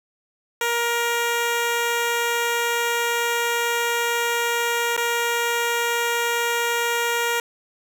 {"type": "tone with dropouts", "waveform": "10% pulse", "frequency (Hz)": 471.1, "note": "A#4", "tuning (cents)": 18, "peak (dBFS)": -12, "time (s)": [0.61, 7.4], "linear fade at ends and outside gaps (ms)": 2, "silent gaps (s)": [4.966, 4.976], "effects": []}